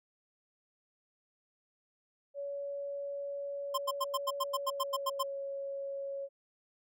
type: tone with pitch glide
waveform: sine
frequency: 564 to 553.4 Hz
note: C#5 to C#5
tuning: +30 to -3 cents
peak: -36 dBFS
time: 2.34-6.29 s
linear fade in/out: 50 ms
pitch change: -33 cents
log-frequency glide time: 4.47-5.37 s
type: tone bursts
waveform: square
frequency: 1049 Hz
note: C6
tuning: 4 cents sharp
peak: -30 dBFS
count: 12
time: 3.74-5.232 s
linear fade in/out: 10 ms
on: 40 ms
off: 92 ms
effects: none